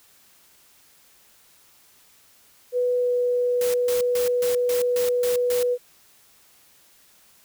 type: tone with pitch glide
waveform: sine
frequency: 493.9 to 491.1 Hz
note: B4 to B4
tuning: 0 to -10 cents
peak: -19 dBFS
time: 2.72-5.78 s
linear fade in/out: 50 ms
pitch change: -10 cents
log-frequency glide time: 2.98-3.11 s
type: noise bursts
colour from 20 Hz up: white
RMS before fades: -32 dBFS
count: 8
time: 3.61-5.63 s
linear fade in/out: 2 ms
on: 130 ms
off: 140 ms
effects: white hiss -56 dBFS RMS until 7.44 s